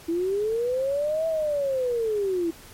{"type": "linear two-way sweep", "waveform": "sine", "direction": "up then down", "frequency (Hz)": [325, 655, 325], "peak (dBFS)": -22, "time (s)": [0.08, 2.51], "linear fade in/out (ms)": 10, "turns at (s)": 1.27, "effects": ["pink hiss -47 dBFS RMS until 2.73 s", "MP3 64 kbps"]}